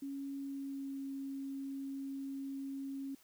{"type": "tone with pitch glide", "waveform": "sine", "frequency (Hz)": [276.6, 273.1], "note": ["C#4", "C#4"], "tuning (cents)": [-4, -26], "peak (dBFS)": -39, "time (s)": [0.02, 3.15], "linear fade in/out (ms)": 5, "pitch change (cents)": -22, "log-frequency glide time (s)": [0.37, 1.01], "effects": ["white hiss -66 dBFS RMS until 3.23 s"]}